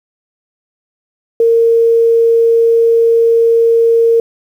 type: tone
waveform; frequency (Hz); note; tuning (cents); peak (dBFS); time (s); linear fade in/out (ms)
sine; 460.3; A#4; -22; -6; 1.4-4.2; 2
effects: 7-bit